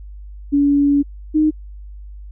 sine tone pair in turn, 284.9 / 308 Hz, C#4 / D#4, +48 / -17 cents, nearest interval minor second, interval 135 cents, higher second, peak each -11 dBFS, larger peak neither, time 0.52-1.03 / 1.34-1.51 s, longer first, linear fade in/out 20 ms, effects added 50 Hz sine -32 dBFS peak until 2.31 s

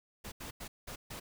pink noise bursts at uneven times, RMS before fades -44 dBFS, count 5, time 0.24-0.32 / 0.4-0.51 / 0.6-0.68 / 0.87-0.96 / 1.1-1.2 s, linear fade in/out 10 ms, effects none

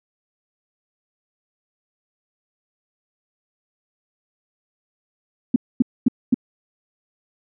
sine tone bursts, 246.9 Hz, B3, in tune, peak -10 dBFS, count 4, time 5.54-6.344 s, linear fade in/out 5 ms, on 21 ms, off 240 ms, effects none

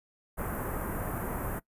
pink band-stop noise, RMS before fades -34 dBFS, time 0.37-1.6 s, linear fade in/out 20 ms, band 1600 to 12000 Hz, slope 24 dB/octave, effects noise-tail reverb RT60 0.1 s tail -21 dB re dry + resampled to 32000 Hz

